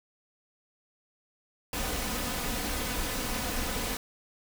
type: noise with comb filter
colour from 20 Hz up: pink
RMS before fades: -32 dBFS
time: 1.73-3.97 s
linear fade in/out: 2 ms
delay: 4 ms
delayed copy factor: +0.5
effects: none